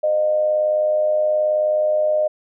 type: tone with amplitude modulation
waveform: sine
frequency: 612 Hz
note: D#5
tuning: 29 cents flat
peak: -13 dBFS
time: 0.03-2.28 s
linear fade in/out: 10 ms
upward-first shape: sine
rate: 98.9 Hz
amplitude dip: 45%
effects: none